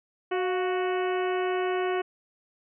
harmonic tone with a mistuned harmonic, 370 Hz, F#4, in tune, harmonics 1 / 2 / 3 / 4 / 5 / 6 / 7 / 8, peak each -26 / -32 / -36 / -38 / -40 / -42 / -43 / -44 dBFS, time 0.31-2.02 s, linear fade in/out 10 ms, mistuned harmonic 2, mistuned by -58 cents, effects none

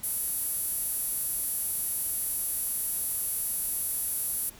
sawtooth tone with high-pass filter, 377.3 Hz, F#4, 34 cents sharp, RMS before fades -31 dBFS, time 0.03-4.5 s, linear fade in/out 10 ms, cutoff 11000 Hz, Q 4.7, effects pink hiss -51 dBFS RMS until 4.59 s

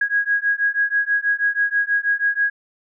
sine beating tone pair, 1647 / 1653.2 Hz, G#6 / G#6, -15 / -8 cents, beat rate 6.2 Hz, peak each -20 dBFS, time 0.01-2.5 s, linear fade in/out 5 ms, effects none

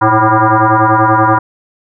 sine tone with frequency modulation, 103.83 Hz, G#2, in tune, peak -6 dBFS, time 0.01-1.39 s, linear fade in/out 10 ms, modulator 218 Hz, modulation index 5.8, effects none

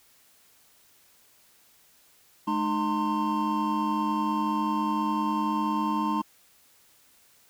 triangle tone cluster, 212.6 / 306.7 / 910 / 1052 Hz, G#3 / D#4 / A#5 / C6, +41 / -25 / -42 / +9 cents, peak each -28 dBFS, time 2.47-6.22 s, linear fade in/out 10 ms, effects white hiss -60 dBFS RMS until 7.49 s

